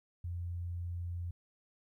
sine tone, 87 Hz, F2, 6 cents flat, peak -36 dBFS, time 0.24-1.31 s, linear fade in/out 5 ms, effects 13-bit

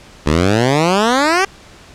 10% pulse exponential sweep, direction up, 71.4 to 399.8 Hz, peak -3 dBFS, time 0.26-1.45 s, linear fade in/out 5 ms, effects pink hiss -41 dBFS RMS until 1.94 s + low-pass 7000 Hz 12 dB/octave

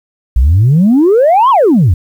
sine exponential two-way sweep, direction up then down, 55.5 to 1122 to 75.5 Hz, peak -3 dBFS, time 0.36-1.94 s, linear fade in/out 5 ms, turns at 1.5 s, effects tanh soft clip ceiling -2 dBFS + 7-bit

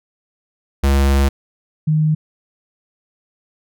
square / sine tone pair in turn, 68.9 / 154.68 Hz, C#2 / D#3, -10 / -10 cents, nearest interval octave + major second, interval 1400 cents, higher second, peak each -12 dBFS, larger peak neither, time 0.83-1.29 / 1.87-2.15 s, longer first, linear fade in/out 10 ms, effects none

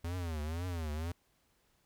square tone with vibrato, 82.41 Hz, E2, in tune, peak -36 dBFS, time 0.04-1.12 s, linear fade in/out 5 ms, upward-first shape triangle, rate 2 Hz, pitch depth 200 cents each way, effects pink hiss -73 dBFS RMS until 1.85 s

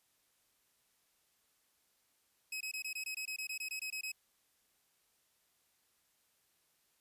sawtooth tone bursts, 2551 Hz, D#7, 43 cents sharp, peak -35 dBFS, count 15, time 2.52-4.119 s, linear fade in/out 5 ms, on 87 ms, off 21 ms, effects white hiss -75 dBFS RMS until 7 s + resampled to 32000 Hz

